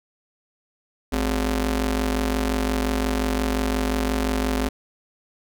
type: ring-modulated tone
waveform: sawtooth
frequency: 158.3 Hz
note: D#3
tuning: 30 cents sharp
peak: -14 dBFS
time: 1.12-4.69 s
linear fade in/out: 10 ms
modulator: 102 Hz
effects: none